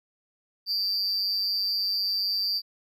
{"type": "tone with amplitude modulation", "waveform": "triangle", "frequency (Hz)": 4699, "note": "D8", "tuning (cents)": 0, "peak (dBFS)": -20, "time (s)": [0.66, 2.62], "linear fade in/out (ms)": 50, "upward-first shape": "sine", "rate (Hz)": 195, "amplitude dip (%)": 75, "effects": []}